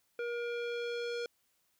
square tone with low-pass filter sweep, 475.1 Hz, A#4, 33 cents sharp, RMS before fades -37 dBFS, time 0.19-1.26 s, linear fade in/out 2 ms, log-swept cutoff 2100 to 4900 Hz, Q 1.5, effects white hiss -75 dBFS RMS until 1.79 s

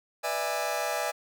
sawtooth chord, E dominant seventh, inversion second, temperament just, 494.4 / 593.3 / 659.3 / 824.1 Hz, B4 / D5 / E5 / G#5, +2 / +18 / 0 / -14 cents, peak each -34 / -29 / -29 / -29 dBFS, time 0.23-1.12 s, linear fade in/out 20 ms, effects none

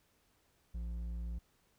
sine tone with hard clipping, 57.8 Hz, A#1, 14 cents flat, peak -39 dBFS, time 0.74-1.39 s, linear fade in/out 10 ms, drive 6 dB, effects pink hiss -73 dBFS RMS until 1.78 s

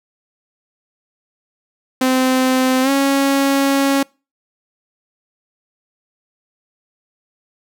sawtooth tone with pitch glide, 258.5 to 275.5 Hz, C4 to C#4, -21 to -11 cents, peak -9 dBFS, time 2.01-4.03 s, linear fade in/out 5 ms, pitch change +110 cents, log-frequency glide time 2.82-2.9 s, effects noise-tail reverb RT60 0.3 s tail -26 dB re dry

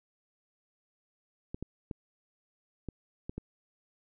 clicks, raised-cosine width 3 ms, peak -24 dBFS, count 6, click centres 1.545 / 1.626 / 1.912 / 2.887 / 3.295 / 3.38 s, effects none

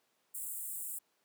pink high-pass noise, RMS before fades -41 dBFS, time 0.34-0.99 s, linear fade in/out 10 ms, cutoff 7600 Hz, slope 96 dB/octave, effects pink hiss -75 dBFS RMS until 1.24 s + high-pass 300 Hz 12 dB/octave

